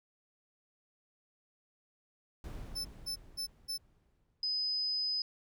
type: noise with exponential decay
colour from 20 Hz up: brown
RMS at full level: -42 dBFS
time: 2.44-4.84 s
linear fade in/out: 2 ms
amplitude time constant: 520 ms
type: tone bursts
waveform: 40% pulse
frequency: 5274 Hz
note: E8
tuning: in tune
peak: -34 dBFS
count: 4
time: 2.75-3.78 s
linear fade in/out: 20 ms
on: 100 ms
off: 210 ms
type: tone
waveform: sine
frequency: 5020 Hz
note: D#8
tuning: 15 cents sharp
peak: -31 dBFS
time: 4.43-5.22 s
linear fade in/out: 2 ms
effects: none